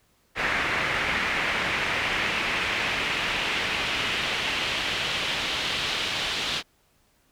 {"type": "noise with band-pass filter sweep", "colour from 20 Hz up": "brown", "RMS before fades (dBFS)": -27, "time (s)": [0.35, 6.63], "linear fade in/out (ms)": 50, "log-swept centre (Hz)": [2000, 3500], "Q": 2, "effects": ["pink hiss -65 dBFS RMS until 7.31 s"]}